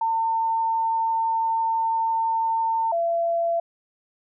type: tone pair in turn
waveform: sine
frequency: 903 / 676.5 Hz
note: A5 / E5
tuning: +45 / +45 cents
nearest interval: perfect fourth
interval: 500 cents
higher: first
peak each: -20 dBFS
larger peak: neither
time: 0.01-2.92 / 2.92-3.6 s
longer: first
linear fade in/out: 5 ms
effects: none

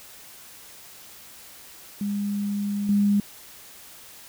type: tone with level steps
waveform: sine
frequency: 203.3 Hz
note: G#3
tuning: 37 cents flat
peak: -24 / -17 dBFS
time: 2.01-3.2 s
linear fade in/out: 2 ms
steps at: 2.89 s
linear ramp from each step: 2 ms
effects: white hiss -46 dBFS RMS until 4.28 s

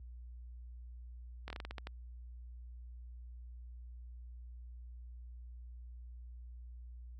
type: slowing click train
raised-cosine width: 0.3 ms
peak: -27 dBFS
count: 9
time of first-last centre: 1.48-1.871 s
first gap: 22 ms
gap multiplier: 1.22
effects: added 60 Hz sine -44 dBFS peak until 7.19 s + high-pass 60 Hz 12 dB/octave

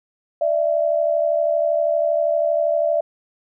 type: tone pair together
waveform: sine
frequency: 593 / 665.6 Hz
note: D5 / E5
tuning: +17 / +17 cents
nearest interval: major second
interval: 200 cents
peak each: -19 dBFS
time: 0.41-3.01 s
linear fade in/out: 5 ms
effects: none

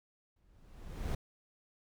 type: noise with exponential growth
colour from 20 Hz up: brown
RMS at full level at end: -32 dBFS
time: 0.36-1.15 s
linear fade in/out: 5 ms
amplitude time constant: 170 ms
effects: none

